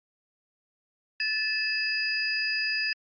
sine tone cluster, 1746 / 2610 / 4920 Hz, A6 / E7 / D#8, -14 / -18 / -20 cents, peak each -30 dBFS, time 1.2-2.93 s, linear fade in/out 2 ms, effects Opus 48 kbps

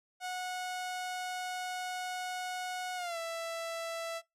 sawtooth tone with pitch glide, 732 to 663.5 Hz, F#5 to E5, -19 to +11 cents, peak -32 dBFS, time 0.2-4.22 s, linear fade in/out 50 ms, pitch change -170 cents, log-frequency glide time 2.96-3.18 s, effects noise-tail reverb RT60 0.2 s tail -23 dB re dry + low-pass 11000 Hz 12 dB/octave

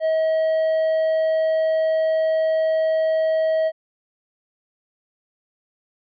triangle tone, 638 Hz, D#5, 43 cents sharp, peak -15 dBFS, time 0-3.72 s, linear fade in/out 50 ms, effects resampled to 11025 Hz

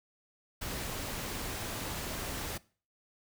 pink noise, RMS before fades -38 dBFS, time 0.61-2.58 s, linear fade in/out 10 ms, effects noise-tail reverb RT60 0.4 s tail -21 dB re dry

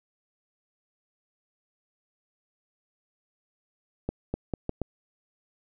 accelerating click train, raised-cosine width 2 ms, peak -15 dBFS, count 5, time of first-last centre 4.09-4.817 s, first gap 250 ms, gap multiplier 0.79, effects none

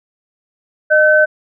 sine tone pair together, 613 / 1527.8 Hz, D#5 / G6, -26 / -45 cents, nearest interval octave + major third, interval 1581 cents, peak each -10 dBFS, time 0.9-1.26 s, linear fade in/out 20 ms, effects none

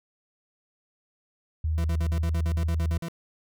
sine tone with pitch glide, 78.7 to 79.84 Hz, D#2 to D#2, +20 to +45 cents, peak -23 dBFS, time 1.64-2.98 s, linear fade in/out 5 ms, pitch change +25 cents, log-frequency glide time 1.93-2.51 s
40% pulse tone bursts, 167.4 Hz, E3, 27 cents sharp, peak -30 dBFS, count 12, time 1.78-3.084 s, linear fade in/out 0 ms, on 61 ms, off 52 ms
effects none

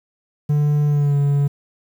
triangle tone with pitch glide, 147.5 to 142.31 Hz, D3 to C#3, +8 to +46 cents, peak -12 dBFS, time 0.49-1.48 s, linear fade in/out 10 ms, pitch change -62 cents, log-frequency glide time 0.86-1.16 s, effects 8-bit

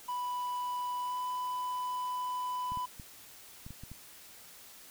triangle tone with pitch glide, 987.8 to 997.5 Hz, B5 to B5, 0 to +17 cents, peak -31 dBFS, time 0.08-2.86 s, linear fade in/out 10 ms, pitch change +17 cents, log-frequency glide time 1-1.2 s
clicks, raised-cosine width 5 ms, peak -33 dBFS, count 7, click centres 2.72 / 2.773 / 2.998 / 3.665 / 3.706 / 3.836 / 3.916 s
effects white hiss -53 dBFS RMS until 4.9 s

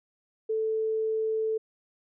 sine tone, 440 Hz, A4, in tune, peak -25 dBFS, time 0.49-1.58 s, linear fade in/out 10 ms, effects none

